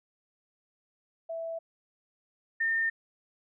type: tone pair in turn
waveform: sine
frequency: 659.3 / 1814.8 Hz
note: E5 / A#6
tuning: 0 / -47 cents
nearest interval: octave + tritone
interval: 1753 cents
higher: second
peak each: -33 / -25 dBFS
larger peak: second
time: 1.29-1.59 / 2.6-2.9 s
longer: neither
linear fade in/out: 10 ms
effects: none